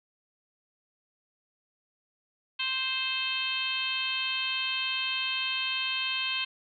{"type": "harmonic tone with a mistuned harmonic", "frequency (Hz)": 523.3, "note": "C5", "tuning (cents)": 0, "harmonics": [2, 3, 4, 5, 6, 7, 8], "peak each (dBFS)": [-40, -40, -42, -32, -32, -39, -39], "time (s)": [2.59, 6.45], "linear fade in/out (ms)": 10, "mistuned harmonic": 8, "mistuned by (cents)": 15, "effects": []}